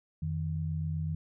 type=tone pair together; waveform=sine; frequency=88.4 / 156.51 Hz; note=F2 / D#3; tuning=+22 / +11 cents; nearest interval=minor seventh; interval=989 cents; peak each=-34 / -32 dBFS; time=0.22-1.15 s; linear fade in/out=5 ms; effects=none